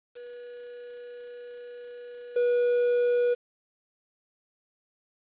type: tone with level steps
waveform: triangle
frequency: 485.3 Hz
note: B4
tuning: 30 cents flat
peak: -38 / -19 dBFS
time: 0.15-3.35 s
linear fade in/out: 20 ms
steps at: 2.36 s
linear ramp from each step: 5 ms
effects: resampled to 8000 Hz + 9-bit